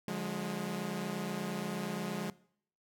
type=chord; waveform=sawtooth; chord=D diminished; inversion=none; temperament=equal with one note detuned; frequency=146.83 / 179.21 / 207.7 Hz; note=D3 / F3 / Ab3; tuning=0 / +45 / 0 cents; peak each=-40 / -34 / -34 dBFS; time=0.08-2.3 s; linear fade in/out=2 ms; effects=noise-tail reverb RT60 0.6 s tail -21 dB re dry